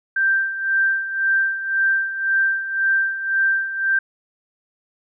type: tone with tremolo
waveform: sine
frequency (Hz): 1571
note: G6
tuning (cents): +3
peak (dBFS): -14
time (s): 0.16-3.99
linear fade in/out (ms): 5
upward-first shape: sine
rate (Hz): 1.9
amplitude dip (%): 70
effects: none